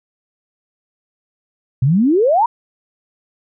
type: exponential sweep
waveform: sine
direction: up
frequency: 120 to 987.8 Hz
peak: -10 dBFS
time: 1.82-2.46 s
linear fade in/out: 5 ms
effects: none